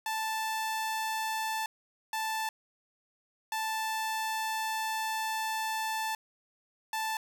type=tone bursts at uneven times; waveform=sawtooth; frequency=880 Hz; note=A5; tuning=in tune; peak=-27 dBFS; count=4; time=0.06-1.66 / 2.13-2.49 / 3.52-6.15 / 6.93-7.17 s; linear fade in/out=2 ms; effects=none